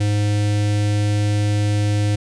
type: tone with notch filter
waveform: square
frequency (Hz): 103.83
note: G#2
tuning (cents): 0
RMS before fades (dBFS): -18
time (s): 0-2.16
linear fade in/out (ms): 10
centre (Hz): 1100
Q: 1
effects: resampled to 22050 Hz